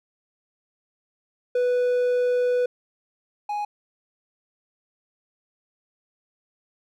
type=tone pair in turn; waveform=triangle; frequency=493.9 / 830.6 Hz; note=B4 / G#5; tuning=0 / 0 cents; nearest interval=major sixth; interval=900 cents; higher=second; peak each=-17 / -23 dBFS; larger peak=first; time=1.55-2.66 / 3.49-3.65 s; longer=first; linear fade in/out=5 ms; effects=none